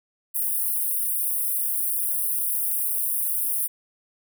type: high-pass noise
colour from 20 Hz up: white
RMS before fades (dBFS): -25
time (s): 0.34-3.68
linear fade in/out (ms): 20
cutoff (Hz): 9100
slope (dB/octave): 96
effects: none